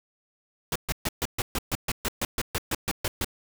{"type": "noise bursts", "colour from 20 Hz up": "pink", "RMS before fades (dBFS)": -27, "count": 16, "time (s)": [0.72, 3.246], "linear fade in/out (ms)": 2, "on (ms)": 36, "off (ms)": 130, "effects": []}